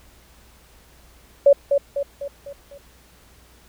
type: tone with echo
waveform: sine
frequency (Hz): 563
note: C#5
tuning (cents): +27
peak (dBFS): -8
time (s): 1.46-1.53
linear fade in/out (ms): 5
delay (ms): 250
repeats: 5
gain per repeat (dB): -6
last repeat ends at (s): 2.78
effects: added 60 Hz sine -53 dBFS peak until 3.68 s + pink hiss -53 dBFS RMS until 3.68 s